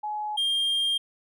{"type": "tone pair in turn", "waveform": ["sine", "triangle"], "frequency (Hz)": [845, 3206], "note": ["G#5", "G7"], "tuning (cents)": [30, 38], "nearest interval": "octave + major seventh", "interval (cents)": 2308, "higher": "second", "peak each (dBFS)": [-28, -21], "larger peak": "second", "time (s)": [[0.03, 0.37], [0.37, 0.98]], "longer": "second", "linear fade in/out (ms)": 10, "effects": []}